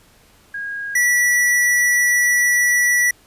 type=tone pair in turn; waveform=sine / square; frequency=1636 / 1951.1 Hz; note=G#6 / B6; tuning=-26 / -22 cents; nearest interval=minor third; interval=304 cents; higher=second; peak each=-24 / -14 dBFS; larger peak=second; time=0.54-0.95 / 0.95-3.11 s; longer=second; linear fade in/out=5 ms; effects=pink hiss -52 dBFS RMS until 3.26 s + resampled to 32000 Hz